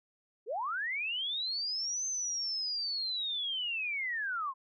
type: linear two-way sweep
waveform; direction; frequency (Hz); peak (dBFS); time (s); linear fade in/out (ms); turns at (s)
sine; up then down; 376.2 to 6272 to 1016; -32; 0.46-4.54; 50; 2.06
effects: none